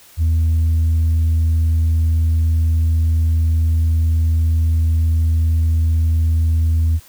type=tone; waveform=sine; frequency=81 Hz; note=E2; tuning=30 cents flat; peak=-10 dBFS; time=0.17-7 s; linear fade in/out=50 ms; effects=tanh soft clip ceiling -11 dBFS + white hiss -46 dBFS RMS until 7.08 s